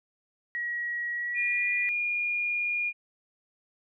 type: tone with pitch glide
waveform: sine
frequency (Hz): 1910 to 1967.1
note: A#6 to B6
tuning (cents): +42 to -7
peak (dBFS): -29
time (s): 0.55-1.89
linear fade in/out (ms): 0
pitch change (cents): +51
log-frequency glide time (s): 1.12-1.71
type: tone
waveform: sine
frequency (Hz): 2426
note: D#7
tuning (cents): -44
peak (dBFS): -26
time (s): 1.34-2.93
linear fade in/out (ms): 50
effects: none